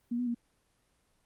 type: tone with pitch steps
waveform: sine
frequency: 238.4 / 246.5 / 236.7 Hz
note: A#3 / B3 / A#3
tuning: +39 / -3 / +27 cents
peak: -29 dBFS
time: 0.11-0.347 s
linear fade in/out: 10 ms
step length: 79 ms
effects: pink hiss -72 dBFS RMS until 1.25 s + Opus 24 kbps